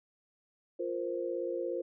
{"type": "chord", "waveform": "sine", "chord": "F suspended fourth", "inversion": "none", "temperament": "equal", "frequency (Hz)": [349.2, 466.2, 523.3], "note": ["F4", "Bb4", "C5"], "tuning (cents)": [0, 0, 0], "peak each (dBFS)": [-36, -38, -36], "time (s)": [0.79, 1.82], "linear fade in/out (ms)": 10, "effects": []}